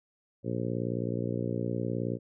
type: harmonic tone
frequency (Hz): 59.2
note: A#1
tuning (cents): +27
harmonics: 2 / 3 / 4 / 5 / 6 / 7 / 8 / 9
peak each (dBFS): -34 / -36 / -37 / -38 / -39 / -39 / -40 / -41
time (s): 0.43-2.19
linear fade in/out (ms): 50
effects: none